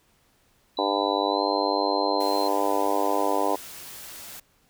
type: tone with pitch glide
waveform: sine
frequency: 3951 to 4131 Hz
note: B7 to C8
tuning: 0 to -23 cents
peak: -32 dBFS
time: 0.77-2.48 s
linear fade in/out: 2 ms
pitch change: +77 cents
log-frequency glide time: 1.29-1.42 s
type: harmonic tone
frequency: 99.8 Hz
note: G2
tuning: 32 cents sharp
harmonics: 3 / 4 / 5 / 6 / 7 / 8 / 9 / 10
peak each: -30 / -30 / -30 / -30 / -30 / -30 / -30 / -30 dBFS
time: 0.78-3.56 s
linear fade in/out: 10 ms
type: noise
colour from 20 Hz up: white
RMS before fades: -41 dBFS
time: 2.2-4.4 s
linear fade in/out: 5 ms
effects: pink hiss -64 dBFS RMS until 4.69 s